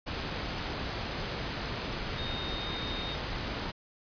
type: tone in noise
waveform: sine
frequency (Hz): 3700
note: A#7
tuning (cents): -14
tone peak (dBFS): -38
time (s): 2.17-3.16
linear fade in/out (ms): 20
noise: pink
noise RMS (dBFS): -35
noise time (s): 0.06-3.72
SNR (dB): -6
effects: resampled to 11025 Hz